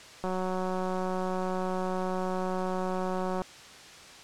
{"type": "click train", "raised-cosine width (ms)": 1, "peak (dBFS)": -19, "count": 589, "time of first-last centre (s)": [0.24, 3.418], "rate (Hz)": 185, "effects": ["white hiss -48 dBFS RMS until 4.23 s", "low-pass 6000 Hz 12 dB/octave"]}